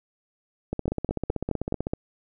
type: two click trains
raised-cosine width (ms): 2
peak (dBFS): -12 / -14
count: 6 / 19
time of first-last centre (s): 0.88-1.935 / 0.73-1.869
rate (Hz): 4.74 / 15.8
effects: none